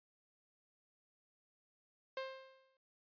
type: tone with exponential decay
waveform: sawtooth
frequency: 529 Hz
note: C5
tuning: 19 cents sharp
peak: -34 dBFS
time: 2.17-2.77 s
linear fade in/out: 2 ms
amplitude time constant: 130 ms
effects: resampled to 11025 Hz